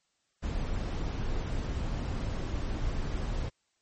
brown noise, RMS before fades -32 dBFS, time 0.42-3.5 s, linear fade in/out 20 ms, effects white hiss -75 dBFS RMS until 3.81 s + MP3 32 kbps

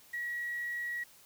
sine tone with quantisation, 1916 Hz, A#6, 47 cents sharp, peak -34 dBFS, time 0.13-1.04 s, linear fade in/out 10 ms, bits 9, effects white hiss -59 dBFS RMS until 1.25 s

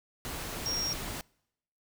sine tone in noise, 5588 Hz, F8, in tune, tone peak -30 dBFS, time 0.66-0.93 s, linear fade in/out 0 ms, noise pink, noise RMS -38 dBFS, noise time 0.25-1.21 s, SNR +5 dB, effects noise-tail reverb RT60 0.8 s tail -26 dB re dry

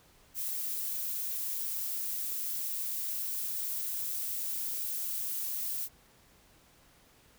violet noise, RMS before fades -35 dBFS, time 0.34-5.89 s, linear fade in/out 50 ms, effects pink hiss -62 dBFS RMS until 7.38 s

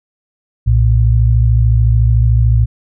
sine tone pair together, 61.3 / 114.99 Hz, B1 / A#2, -12 / -23 cents, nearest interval major seventh, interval 1089 cents, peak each -10 dBFS, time 0.66-2.66 s, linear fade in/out 20 ms, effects none

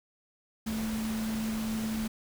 sine tone in noise, 220 Hz, A3, in tune, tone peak -30 dBFS, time 0.66-2.08 s, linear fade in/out 10 ms, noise pink, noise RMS -40 dBFS, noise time 0.66-2.08 s, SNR +7 dB, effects none

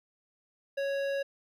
sine tone with hard clipping, 554.4 Hz, C#5, in tune, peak -31 dBFS, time 0.77-1.23 s, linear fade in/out 10 ms, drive 13 dB, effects none

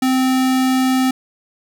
square tone, 259.5 Hz, C4, 14 cents flat, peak -14 dBFS, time 0.02-1.11 s, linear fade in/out 5 ms, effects none

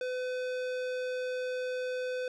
sine tone with tanh clipping, 505 Hz, B4, 39 cents sharp, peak -34 dBFS, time 0.01-2.28 s, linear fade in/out 2 ms, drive 18 dB, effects none

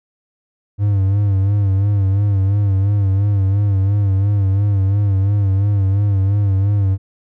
triangle tone with vibrato, 99.3 Hz, G2, 23 cents sharp, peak -10 dBFS, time 0.78-6.98 s, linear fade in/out 50 ms, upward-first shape sine, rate 2.9 Hz, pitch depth 67 cents each way, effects none

